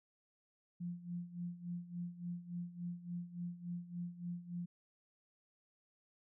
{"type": "tone with tremolo", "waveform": "sine", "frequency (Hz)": 174.61, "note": "F3", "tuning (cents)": 0, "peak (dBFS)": -38, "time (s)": [0.8, 4.66], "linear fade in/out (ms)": 10, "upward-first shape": "sine", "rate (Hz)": 3.5, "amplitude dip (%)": 80, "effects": []}